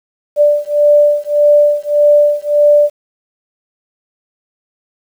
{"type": "beating tone pair", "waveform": "sine", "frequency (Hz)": [587.3, 589], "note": ["D5", "D5"], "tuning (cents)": [0, 5], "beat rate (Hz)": 1.7, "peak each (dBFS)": -10, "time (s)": [0.36, 2.9], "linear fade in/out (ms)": 50, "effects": ["7-bit"]}